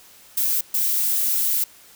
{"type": "noise bursts at uneven times", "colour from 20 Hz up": "violet", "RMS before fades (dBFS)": -21, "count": 2, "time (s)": [[0.37, 0.61], [0.74, 1.64]], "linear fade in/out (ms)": 5, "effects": ["white hiss -49 dBFS RMS until 1.95 s"]}